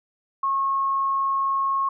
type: tone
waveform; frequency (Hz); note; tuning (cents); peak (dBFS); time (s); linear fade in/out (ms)
sine; 1089; C#6; -31; -20; 0.43-1.89; 5
effects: none